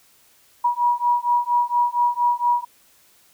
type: beating tone pair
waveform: sine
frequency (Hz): 962 / 966.3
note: B5 / B5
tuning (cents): -46 / -38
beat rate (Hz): 4.3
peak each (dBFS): -20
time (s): 0.64-2.65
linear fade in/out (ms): 10
effects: white hiss -56 dBFS RMS until 3.33 s